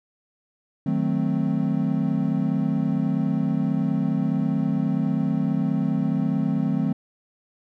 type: chord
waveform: triangle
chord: D# diminished seventh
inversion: none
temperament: equal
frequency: 155.56 / 185 / 220 / 261.6 Hz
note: D#3 / F#3 / A3 / C4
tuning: 0 / 0 / 0 / 0 cents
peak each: -24 dBFS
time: 0.86-6.93 s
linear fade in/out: 5 ms
effects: none